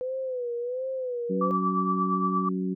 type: tone with vibrato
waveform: sine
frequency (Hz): 500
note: B4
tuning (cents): +21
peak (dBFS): -28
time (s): 0.01-1.51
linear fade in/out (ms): 0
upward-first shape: sine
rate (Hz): 1.4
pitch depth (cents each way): 93
type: harmonic tone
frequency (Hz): 93.1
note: F#2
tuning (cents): +11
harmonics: 2 / 3 / 4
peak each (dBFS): -27 / -33 / -34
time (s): 1.29-2.75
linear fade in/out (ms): 20
type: tone with tremolo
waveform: sine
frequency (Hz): 1158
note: D6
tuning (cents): -25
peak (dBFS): -22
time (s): 1.41-2.49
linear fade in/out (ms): 5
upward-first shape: triangle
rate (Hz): 8.6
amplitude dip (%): 70
effects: none